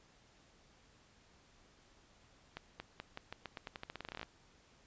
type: accelerating click train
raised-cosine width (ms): 0.3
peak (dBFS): -27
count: 21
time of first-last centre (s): 2.57-4.23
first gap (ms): 230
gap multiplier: 0.87
effects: pink hiss -66 dBFS RMS until 4.86 s + resampled to 16000 Hz